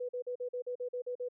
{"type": "tone bursts", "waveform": "sine", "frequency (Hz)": 493.9, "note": "B4", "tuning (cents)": 0, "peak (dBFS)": -34, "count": 10, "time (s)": [0, 1.287], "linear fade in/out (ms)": 10, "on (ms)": 90, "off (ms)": 43, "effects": []}